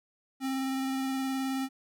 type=tone with vibrato; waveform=square; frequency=265.8 Hz; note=C4; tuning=27 cents sharp; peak=-30 dBFS; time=0.4-1.69 s; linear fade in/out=50 ms; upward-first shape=sine; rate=19 Hz; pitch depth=14 cents each way; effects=none